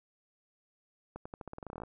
accelerating click train, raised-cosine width 1 ms, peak -28 dBFS, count 16, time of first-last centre 1.16-1.835 s, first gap 95 ms, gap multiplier 0.88, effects none

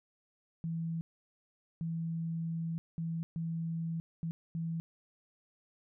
sine tone bursts at uneven times, 164.81 Hz, E3, in tune, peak -33 dBFS, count 6, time 0.64-1.01 / 1.81-2.78 / 2.98-3.23 / 3.36-4 / 4.23-4.31 / 4.55-4.8 s, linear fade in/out 0 ms, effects none

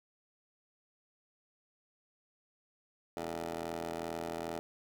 15% pulse ring-modulated tone, 82.5 Hz, E2, 2 cents sharp, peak -28 dBFS, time 3.17-4.59 s, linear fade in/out 0 ms, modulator 513 Hz, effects none

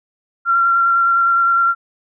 sine tone with vibrato, 1371 Hz, F6, 32 cents flat, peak -11 dBFS, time 0.45-1.75 s, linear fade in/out 50 ms, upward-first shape square, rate 9.8 Hz, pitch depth 11 cents each way, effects none

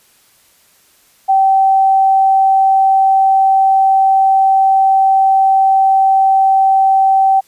sine tone, 773 Hz, G5, 24 cents flat, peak -7 dBFS, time 1.28-7.41 s, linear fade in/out 20 ms, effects white hiss -51 dBFS RMS until 7.47 s + resampled to 32000 Hz

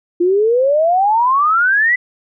sine exponential sweep, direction up, 341 to 2017 Hz, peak -10 dBFS, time 0.2-1.96 s, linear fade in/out 10 ms, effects none

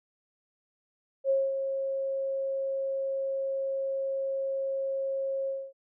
sine tone with ADSR envelope, 541 Hz, C#5, 42 cents flat, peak -21 dBFS, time 1.24-5.73 s, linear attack 58 ms, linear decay 220 ms, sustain -7 dB, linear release 250 ms, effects none

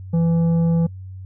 sine tone with tanh clipping, 166.8 Hz, E3, 21 cents sharp, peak -16 dBFS, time 0.13-0.87 s, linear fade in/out 10 ms, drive 8 dB, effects noise-tail reverb RT60 0.1 s tail -25 dB re dry + added 94 Hz sine -32 dBFS peak until 1.25 s

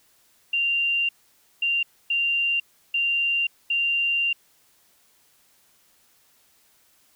sine tone bursts at uneven times, 2779 Hz, F7, 9 cents flat, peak -20 dBFS, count 5, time 0.53-1.09 / 1.62-1.83 / 2.1-2.6 / 2.94-3.47 / 3.7-4.33 s, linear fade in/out 5 ms, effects white hiss -61 dBFS RMS until 7.15 s

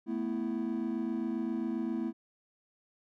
triangle chord, A suspended second, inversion none, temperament just, 220 / 247.5 / 330 Hz, A3 / B3 / E4, 0 / +4 / +2 cents, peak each -33 dBFS, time 0.06-2.13 s, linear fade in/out 50 ms, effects tanh soft clip ceiling -22 dBFS

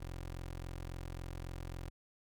20% pulse tone, 43.65 Hz, F1, in tune, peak -37 dBFS, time 0-1.9 s, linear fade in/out 10 ms, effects none

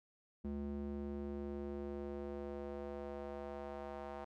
square tone with band-pass filter sweep, 71 Hz, C#2, 42 cents sharp, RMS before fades -44 dBFS, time 0.44-4.25 s, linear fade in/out 10 ms, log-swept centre 240 to 760 Hz, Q 1.7, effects none

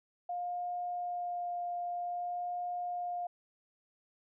sine tone with vibrato, 707 Hz, F5, 21 cents sharp, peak -34 dBFS, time 0.29-3.27 s, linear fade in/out 5 ms, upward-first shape sine, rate 0.52 Hz, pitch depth 9 cents each way, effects none

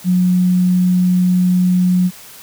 sine tone, 181.2 Hz, F#3, 36 cents flat, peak -10 dBFS, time 0.04-2.11 s, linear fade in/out 50 ms, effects white hiss -38 dBFS RMS until 2.42 s

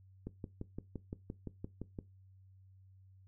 click train, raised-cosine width 3 ms, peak -28 dBFS, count 11, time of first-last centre 0.27-1.988 s, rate 5.82 Hz, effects noise-tail reverb RT60 0.2 s tail -18 dB re dry + added 95 Hz sine -58 dBFS peak until 3.27 s

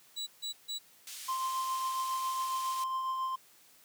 35% pulse tone bursts, 3923 Hz, B7, 12 cents flat, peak -33 dBFS, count 3, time 0.16-0.79 s, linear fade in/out 20 ms, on 110 ms, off 150 ms
white band-pass noise, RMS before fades -45 dBFS, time 1.07-2.84 s, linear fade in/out 2 ms, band 2400 to 10000 Hz, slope 12 dB/octave
triangle tone with tremolo, 1046.5 Hz, C6, in tune, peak -28 dBFS, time 1.28-3.36 s, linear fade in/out 10 ms, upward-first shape triangle, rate 7.3 Hz, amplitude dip 35%
effects white hiss -61 dBFS RMS until 3.84 s + high-pass 100 Hz 12 dB/octave

